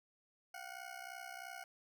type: ring-modulated tone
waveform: 20% pulse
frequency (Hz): 732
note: F#5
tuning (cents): -19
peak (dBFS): -39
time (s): 0.54-1.64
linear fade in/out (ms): 2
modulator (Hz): 31.5
effects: none